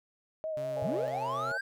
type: tone with vibrato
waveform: sine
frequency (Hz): 622.3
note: D#5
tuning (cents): 0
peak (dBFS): -32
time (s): 0.44-1.08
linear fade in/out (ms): 0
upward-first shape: sine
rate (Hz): 5.3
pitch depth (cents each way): 43
type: tone with pitch glide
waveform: sawtooth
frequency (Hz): 136.9 to 127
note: C#3 to B2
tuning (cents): -21 to +49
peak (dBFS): -38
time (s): 0.57-1.52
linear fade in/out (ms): 0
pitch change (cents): -130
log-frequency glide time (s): 0.69-1.38
type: chord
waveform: sine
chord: A# half-diminished seventh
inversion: none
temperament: equal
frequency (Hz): 466.2 / 554.4 / 659.3 / 830.6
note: A#4 / C#5 / E5 / G#5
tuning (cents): 0 / 0 / 0 / 0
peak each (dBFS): -44 / -40 / -40 / -42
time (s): 0.76-1.58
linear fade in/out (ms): 10
type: linear sweep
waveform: triangle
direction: up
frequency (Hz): 97.2 to 1618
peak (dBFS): -30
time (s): 0.82-1.61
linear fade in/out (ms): 5
effects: none